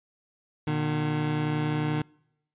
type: tone pair together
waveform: 25% pulse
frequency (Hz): 120.4 / 151.69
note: B2 / D#3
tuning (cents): -44 / -44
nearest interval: major third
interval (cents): 400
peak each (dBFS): -30 / -22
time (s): 0.67-2.02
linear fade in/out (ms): 5
effects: noise-tail reverb RT60 0.8 s tail -26 dB re dry + resampled to 8000 Hz